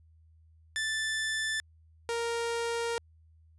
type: tone pair in turn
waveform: sawtooth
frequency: 1760 / 466.2 Hz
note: A6 / A#4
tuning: 0 / 0 cents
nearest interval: octave + major seventh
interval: 2300 cents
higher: first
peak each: -26 / -26 dBFS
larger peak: neither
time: 0.76-1.6 / 2.09-2.98 s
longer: second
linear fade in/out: 0 ms
effects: added 80 Hz sine -57 dBFS peak until 3.58 s + resampled to 24000 Hz